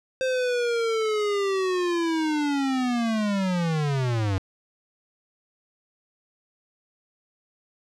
square linear sweep, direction down, 523.3 to 92.5 Hz, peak -23 dBFS, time 0.21-4.38 s, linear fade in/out 0 ms, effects low-pass 6000 Hz 12 dB/octave + 10-bit

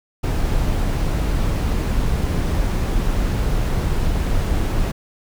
brown noise, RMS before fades -19 dBFS, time 0.23-4.92 s, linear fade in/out 10 ms, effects none

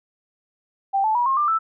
sine tone with pitch steps, 785 / 871 / 966.4 / 1072.3 / 1189.8 / 1320.2 Hz, G5 / A5 / B5 / C6 / D6 / E6, +2 / -18 / -38 / +42 / +22 / +2 cents, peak -17 dBFS, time 0.93-1.59 s, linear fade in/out 20 ms, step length 110 ms, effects none

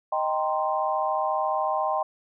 sine chord, C minor seventh, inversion first, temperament equal, 622.3 / 784 / 932.3 / 1046.5 Hz, Eb5 / G5 / Bb5 / C6, 0 / 0 / 0 / 0 cents, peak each -28 / -27 / -32 / -28 dBFS, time 0.12-2.03 s, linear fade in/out 5 ms, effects none

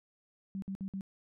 sine tone bursts, 193.3 Hz, G3, 24 cents flat, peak -35 dBFS, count 4, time 0.55-1.009 s, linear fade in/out 0 ms, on 72 ms, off 57 ms, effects none

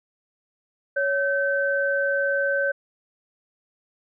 sine tone pair together, 558.2 / 1540 Hz, C#5 / G6, +12 / -31 cents, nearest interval octave + tritone, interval 1757 cents, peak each -23 dBFS, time 0.96-2.72 s, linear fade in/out 10 ms, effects none

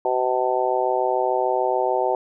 harmonic tone, 126.8 Hz, B2, 46 cents sharp, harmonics 3 / 4 / 5 / 6 / 7, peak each -25 / -25 / -25 / -25 / -25 dBFS, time 0.05-2.15 s, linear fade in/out 2 ms, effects none

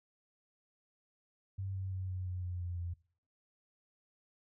sine tone with pitch steps, 96.6 / 95.11 / 93.63 / 92.18 / 90.76 / 89.35 / 87.97 / 86.61 Hz, G2 / F#2 / F#2 / F#2 / F#2 / F2 / F2 / F2, -25 / +48 / +21 / -6 / -33 / +40 / +13 / -14 cents, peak -36 dBFS, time 1.58-2.94 s, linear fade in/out 10 ms, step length 170 ms, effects noise-tail reverb RT60 0.5 s tail -22 dB re dry

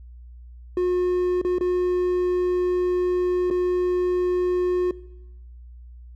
triangle tone with dropouts, 360.3 Hz, F#4, 46 cents flat, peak -17 dBFS, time 0.77-4.91 s, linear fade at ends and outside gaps 2 ms, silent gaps 1.415-1.448 / 1.584-1.609 / 3.502-3.509 s, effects noise-tail reverb RT60 0.9 s tail -20 dB re dry + added 60 Hz sine -40 dBFS peak until 6.15 s

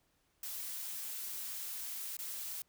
blue noise with dropouts, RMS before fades -42 dBFS, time 0.43-2.62 s, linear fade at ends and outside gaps 2 ms, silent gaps 2.169-2.189 s, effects pink hiss -75 dBFS RMS until 2.68 s

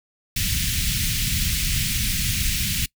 pink band-stop noise, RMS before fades -23 dBFS, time 0.36-2.86 s, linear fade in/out 5 ms, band 180 to 2200 Hz, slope 24 dB/octave, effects noise-tail reverb RT60 0.1 s tail -23 dB re dry

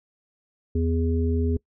harmonic tone, 82.41 Hz, E2, in tune, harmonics 1 / 3 / 5, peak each -22 / -27 / -29 dBFS, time 0.75-1.57 s, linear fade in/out 5 ms, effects noise-tail reverb RT60 0.1 s tail -23 dB re dry

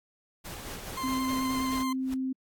pink noise with tremolo, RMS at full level -40 dBFS, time 0.44-1.84 s, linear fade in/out 20 ms, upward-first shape square, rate 4.7 Hz, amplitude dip 25%
40% pulse tone with vibrato, 1046.5 Hz, C6, in tune, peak -31 dBFS, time 0.97-1.93 s, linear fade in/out 5 ms, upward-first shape sine, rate 9.4 Hz, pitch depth 19 cents each way
sine tone, 261.6 Hz, C4, in tune, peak -28 dBFS, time 1.03-2.33 s, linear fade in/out 10 ms
pink noise with exponential growth, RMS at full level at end -41 dBFS, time 1.98-2.14 s, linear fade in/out 2 ms, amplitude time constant 34 ms
effects AAC 64 kbps

